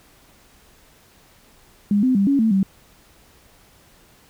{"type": "tone with pitch steps", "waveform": "sine", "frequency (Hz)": [204.1, 257, 198, 278.7, 222.4, 193.3], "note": ["G#3", "C4", "G3", "C#4", "A3", "G3"], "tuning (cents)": [-30, -31, 18, 9, 19, -24], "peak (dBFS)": -14, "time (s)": [1.91, 2.63], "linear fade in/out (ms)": 2, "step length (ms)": 120, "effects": ["pink hiss -53 dBFS RMS until 4.29 s"]}